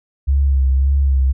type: tone with vibrato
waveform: sine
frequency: 67.8 Hz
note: C#2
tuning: 38 cents flat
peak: -11 dBFS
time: 0.27-1.33 s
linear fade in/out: 20 ms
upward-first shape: sine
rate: 1.8 Hz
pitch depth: 46 cents each way
effects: none